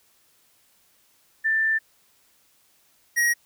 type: tone pair in turn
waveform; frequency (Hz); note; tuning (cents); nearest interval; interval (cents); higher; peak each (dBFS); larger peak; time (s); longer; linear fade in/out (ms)
sine / square; 1776 / 1893.2; A6 / A#6; +16 / +26; minor second; 110; second; -19; neither; 1.44-1.79 / 3.16-3.34; first; 20
effects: white hiss -62 dBFS RMS until 3.45 s